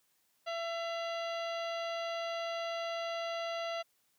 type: harmonic tone with a mistuned harmonic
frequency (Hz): 671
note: E5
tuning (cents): +31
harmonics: 1 / 2 / 3 / 4 / 5 / 6 / 7 / 9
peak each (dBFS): -36 / -43 / -46 / -46 / -49 / -51 / -54 / -59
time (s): 0.46-3.83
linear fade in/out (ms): 20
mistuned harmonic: 4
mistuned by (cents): +63
effects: white hiss -74 dBFS RMS until 4.18 s + high-pass 80 Hz 12 dB/octave